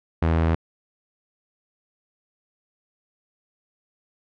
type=tone; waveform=sawtooth; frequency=81.7 Hz; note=E2; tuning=15 cents flat; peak=-14 dBFS; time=0.22-0.55 s; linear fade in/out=5 ms; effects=low-pass 2000 Hz 12 dB/octave